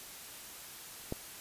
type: click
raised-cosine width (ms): 2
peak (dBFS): -21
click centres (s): 1.124
effects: white hiss -48 dBFS RMS until 1.4 s + resampled to 32000 Hz